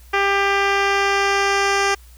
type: tone with low-pass filter sweep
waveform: 10% pulse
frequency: 397 Hz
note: G4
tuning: 22 cents sharp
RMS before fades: -18 dBFS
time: 0.13-1.95 s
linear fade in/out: 10 ms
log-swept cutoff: 3000 to 6400 Hz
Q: 1.1
effects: added 60 Hz sine -42 dBFS peak until 2.17 s + white hiss -52 dBFS RMS until 2.17 s

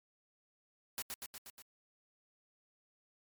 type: noise with echo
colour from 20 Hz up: white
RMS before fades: -39 dBFS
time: 0.98-1.02 s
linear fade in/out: 0 ms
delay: 120 ms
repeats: 5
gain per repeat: -3 dB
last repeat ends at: 1.62 s
effects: MP3 96 kbps

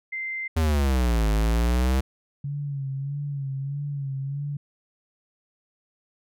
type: tone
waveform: sine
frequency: 2082 Hz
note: C7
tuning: 9 cents flat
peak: -28 dBFS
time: 0.12-0.48 s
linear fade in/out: 10 ms
type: exponential two-way sweep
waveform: square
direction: down then up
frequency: 82.41 to 52.1 to 66.7 Hz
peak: -20 dBFS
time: 0.56-2.01 s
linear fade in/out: 10 ms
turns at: 1.3 s
type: tone with vibrato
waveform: sine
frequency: 139.7 Hz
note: C#3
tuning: 14 cents sharp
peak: -27 dBFS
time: 2.44-4.57 s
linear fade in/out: 5 ms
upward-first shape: sine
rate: 1.6 Hz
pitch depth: 59 cents each way
effects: none

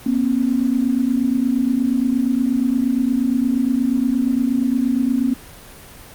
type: tone pair together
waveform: sine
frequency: 239.7 / 268.2 Hz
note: A#3 / C4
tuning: +48 / +43 cents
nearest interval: major second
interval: 195 cents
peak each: -18 dBFS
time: 0.06-5.34 s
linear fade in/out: 5 ms
effects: pink hiss -40 dBFS RMS until 6.14 s + Opus 24 kbps

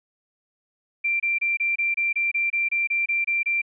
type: tone bursts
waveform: sine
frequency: 2361 Hz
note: D7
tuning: 9 cents sharp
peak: -20 dBFS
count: 14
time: 1.04-3.618 s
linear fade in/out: 10 ms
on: 160 ms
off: 26 ms
effects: none

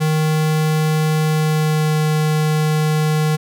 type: tone with pitch glide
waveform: square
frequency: 155.56 to 154.22 Hz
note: D#3 to D#3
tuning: 0 to -15 cents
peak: -15 dBFS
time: 0-3.37 s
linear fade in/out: 20 ms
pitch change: -15 cents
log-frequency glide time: 1.23-1.97 s
effects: none

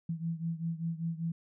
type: beating tone pair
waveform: sine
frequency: 164.1 / 169.2 Hz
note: E3 / E3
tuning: -8 / +45 cents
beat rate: 5.1 Hz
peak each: -34 / -37 dBFS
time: 0.09-1.32 s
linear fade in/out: 5 ms
effects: none

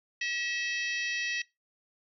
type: harmonic tone with a mistuned harmonic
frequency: 640 Hz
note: D#5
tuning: 49 cents sharp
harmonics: 3 / 4 / 5 / 6 / 7 / 8 / 9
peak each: -33 / -34 / -40 / -43 / -43 / -45 / -42 dBFS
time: 0.21-1.42 s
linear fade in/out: 5 ms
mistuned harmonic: 4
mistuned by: +35 cents
effects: noise-tail reverb RT60 0.2 s tail -20 dB re dry

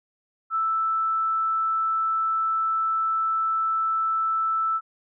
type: tone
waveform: sine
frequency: 1320 Hz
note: E6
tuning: 2 cents sharp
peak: -21 dBFS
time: 0.5-4.81 s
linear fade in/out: 50 ms
effects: none

